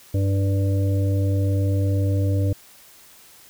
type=harmonic tone; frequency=98 Hz; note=G2; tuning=in tune; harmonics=1 / 3 / 5 / 6; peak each=-18 / -28 / -32 / -34 dBFS; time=0.14-2.53 s; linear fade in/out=5 ms; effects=white hiss -49 dBFS RMS until 3.49 s